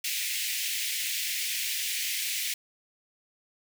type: high-pass noise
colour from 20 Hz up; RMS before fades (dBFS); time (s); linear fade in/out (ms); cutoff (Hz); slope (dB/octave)
pink; -31; 0.04-2.54; 5; 2000; 48
effects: none